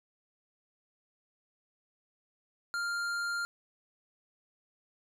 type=tone with hard clipping; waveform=triangle; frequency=1398 Hz; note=F6; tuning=1 cent sharp; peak=-33 dBFS; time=2.74-3.45 s; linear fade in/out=0 ms; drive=15 dB; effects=none